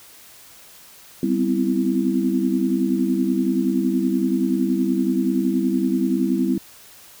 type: chord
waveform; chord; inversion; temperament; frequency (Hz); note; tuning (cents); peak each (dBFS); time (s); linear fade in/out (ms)
sine; C major seventh; second; equal with one note detuned; 196 / 251 / 261.6 / 329.6; G3 / B3 / C4 / E4; 0 / +28 / 0 / 0; -23; 1.23-6.58; 2
effects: white hiss -46 dBFS RMS until 7.2 s